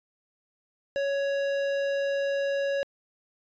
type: tone with tanh clipping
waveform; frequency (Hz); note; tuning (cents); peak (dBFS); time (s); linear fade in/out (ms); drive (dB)
sine; 557; C#5; +8; -27; 0.96-2.83; 0; 15
effects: resampled to 16000 Hz